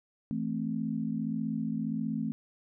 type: chord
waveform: sine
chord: A minor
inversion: second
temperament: equal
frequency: 164.81 / 220 / 261.6 Hz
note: E3 / A3 / C4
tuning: 0 / 0 / 0 cents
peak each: -36 / -32 / -35 dBFS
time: 0.31-2.32 s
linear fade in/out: 0 ms
effects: none